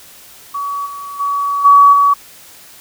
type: tone with level steps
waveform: sine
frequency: 1134 Hz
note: C#6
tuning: 39 cents sharp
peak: -18 / -25 / -14 / -3 / -7 dBFS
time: 0.54-2.14 s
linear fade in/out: 10 ms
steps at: 0.85 / 1.19 / 1.64 / 1.92 s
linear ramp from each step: 20 ms
effects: white hiss -40 dBFS RMS until 2.8 s